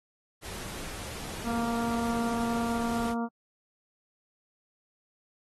pink noise, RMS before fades -40 dBFS, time 0.41-3.15 s, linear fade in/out 50 ms
harmonic tone, 233.1 Hz, A#3, in tune, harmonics 1 / 2 / 3 / 4 / 5 / 6, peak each -29 / -38 / -37 / -39 / -41 / -44 dBFS, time 1.44-3.29 s, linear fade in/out 50 ms
effects AAC 32 kbps

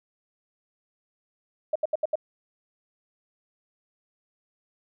sine tone bursts, 619 Hz, D#5, 9 cents flat, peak -21 dBFS, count 5, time 1.73-2.156 s, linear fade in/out 5 ms, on 26 ms, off 74 ms, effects none

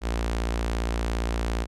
sawtooth tone with notch filter, 57.4 Hz, A#1, 26 cents flat, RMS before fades -27 dBFS, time 0.01-1.67 s, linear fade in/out 50 ms, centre 130 Hz, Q 1, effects low-pass 9000 Hz 12 dB/octave

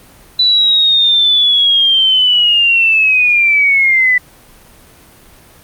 sine linear sweep, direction down, 3985 to 1975.5 Hz, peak -7 dBFS, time 0.39-4.18 s, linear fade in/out 5 ms, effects pink hiss -42 dBFS RMS until 5.63 s + Opus 32 kbps

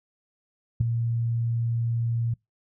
sine tone with ADSR envelope, 116.54 Hz, A#2, in tune, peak -14 dBFS, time 0.8-2.34 s, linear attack 11 ms, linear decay 5 ms, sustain -9 dB, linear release 6 ms, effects noise-tail reverb RT60 0.2 s tail -26 dB re dry

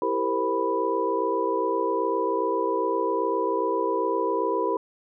sine tone cluster, 332.9 / 395.4 / 462.9 / 522 / 988 Hz, E4 / G4 / A#4 / C5 / B5, +17 / +15 / -12 / -4 / 0 cents, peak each -30 / -28 / -28 / -31 / -27 dBFS, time 0.02-4.77 s, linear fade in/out 2 ms, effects none

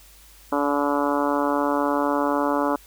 harmonic tone, 143.9 Hz, D3, 35 cents flat, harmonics 2 / 3 / 4 / 5 / 6 / 7 / 8 / 9 / 10, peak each -24 / -30 / -26 / -32 / -28 / -28 / -31 / -32 / -36 dBFS, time 0.52-2.76 s, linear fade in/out 5 ms, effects added 50 Hz sine -51 dBFS peak until 2.86 s + white hiss -51 dBFS RMS until 2.86 s

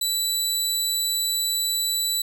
20% pulse tone, 3961 Hz, B7, 4 cents sharp, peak -16 dBFS, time 0.01-2.22 s, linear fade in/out 5 ms, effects none

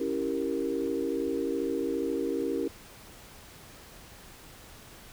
sine chord, C# diminished seventh, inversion none, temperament equal, 277.2 / 329.6 / 392 / 466.2 Hz, C#4 / E4 / G4 / Bb4, 0 / 0 / 0 / 0 cents, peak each -33 dBFS, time 0-2.68 s, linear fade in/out 5 ms, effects pink hiss -50 dBFS RMS until 5.12 s

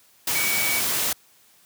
sine tone in noise, 2264 Hz, C#7, 36 cents sharp, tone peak -25 dBFS, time 0.35-0.8 s, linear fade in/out 5 ms, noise white, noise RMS -24 dBFS, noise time 0.27-1.13 s, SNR -4 dB, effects white hiss -57 dBFS RMS until 1.65 s + high-pass 80 Hz 12 dB/octave

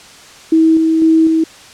sine tone with tremolo, 322 Hz, E4, 41 cents flat, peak -6 dBFS, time 0.52-1.44 s, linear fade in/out 5 ms, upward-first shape square, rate 2 Hz, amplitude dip 30%, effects white hiss -38 dBFS RMS until 1.73 s + low-pass 7000 Hz 12 dB/octave

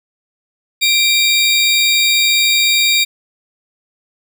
30% pulse tone pair together, 2358 / 3743 Hz, D7 / A#7, +6 / +6 cents, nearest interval minor sixth, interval 800 cents, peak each -11 dBFS, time 0.81-3.05 s, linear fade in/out 20 ms, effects none

